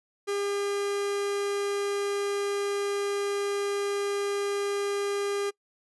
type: tone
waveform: 45% pulse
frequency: 403.2 Hz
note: G4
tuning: 49 cents sharp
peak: -27 dBFS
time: 0.27-5.51 s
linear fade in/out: 20 ms
effects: noise-tail reverb RT60 0.1 s tail -24 dB re dry + resampled to 24000 Hz